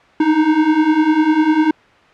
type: beating tone pair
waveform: square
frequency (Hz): 303.7 / 313.7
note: D#4 / D#4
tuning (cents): -42 / +14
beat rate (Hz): 10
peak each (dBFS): -17 / -13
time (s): 0.2-1.71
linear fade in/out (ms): 5
effects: white hiss -47 dBFS RMS until 2.13 s + low-pass 2000 Hz 12 dB/octave